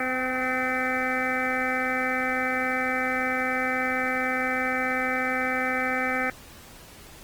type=harmonic tone with a mistuned harmonic; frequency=256.3 Hz; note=C4; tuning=36 cents flat; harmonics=1 / 2 / 3 / 5 / 6 / 7 / 8 / 9; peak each=-32 / -32 / -32 / -32 / -32 / -32 / -32 / -32 dBFS; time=0-6.3 s; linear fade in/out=2 ms; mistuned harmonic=3; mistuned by=+16 cents; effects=pink hiss -47 dBFS RMS until 7.23 s + Opus 24 kbps